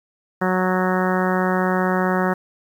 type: harmonic tone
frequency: 184.6 Hz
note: F#3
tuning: 4 cents flat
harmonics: 1 / 2 / 3 / 4 / 5 / 6 / 7 / 8 / 9 / 10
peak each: -21 / -24 / -26 / -27 / -28 / -29 / -29 / -30 / -31 / -31 dBFS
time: 0.41-2.34 s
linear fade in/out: 10 ms
effects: 8-bit